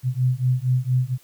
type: beating tone pair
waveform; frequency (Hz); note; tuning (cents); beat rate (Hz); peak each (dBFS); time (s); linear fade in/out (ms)
sine; 125 / 129.3; B2 / C3; +21 / -20; 4.3; -21; 0.03-1.18; 50
effects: white hiss -55 dBFS RMS until 1.23 s